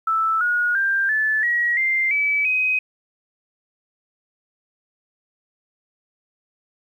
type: tone with pitch steps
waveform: sine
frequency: 1318.5 / 1446.2 / 1586.2 / 1739.8 / 1908.2 / 2093 / 2296 / 2518 Hz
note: E6 / F#6 / G6 / A6 / A#6 / C7 / D7 / D#7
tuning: 0 / -40 / +20 / -20 / +40 / 0 / -40 / +20 cents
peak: -17 dBFS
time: 0.07-2.79 s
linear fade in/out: 5 ms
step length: 340 ms
effects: 9-bit